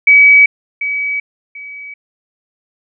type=tone with echo; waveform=sine; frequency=2277 Hz; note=C#7; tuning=46 cents sharp; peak=-3 dBFS; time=0.07-0.46 s; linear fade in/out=5 ms; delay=740 ms; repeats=2; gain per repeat=-12 dB; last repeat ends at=1.94 s; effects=none

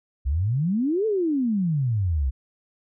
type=exponential two-way sweep; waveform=sine; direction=up then down; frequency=61.7 to 452.4 to 61.7 Hz; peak=-20 dBFS; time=0.25-2.31 s; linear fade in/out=20 ms; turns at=1.06 s; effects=none

